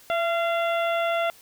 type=harmonic tone with a mistuned harmonic; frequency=688 Hz; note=F5; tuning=26 cents flat; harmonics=1 / 2 / 3 / 4 / 5; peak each=-23 / -29 / -33 / -35 / -37 dBFS; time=0.1-1.3 s; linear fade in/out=0 ms; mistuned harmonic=1; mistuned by=-38 cents; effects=white hiss -52 dBFS RMS until 1.41 s